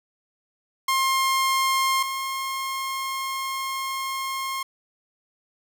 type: tone pair in turn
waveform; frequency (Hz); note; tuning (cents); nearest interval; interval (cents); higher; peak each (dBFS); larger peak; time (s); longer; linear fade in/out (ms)
sawtooth; 1064 / 1070.8; C6 / C6; +29 / +40; unison; 11; second; -16 / -23; first; 0.88-2.03 / 2.03-4.63; second; 5
effects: none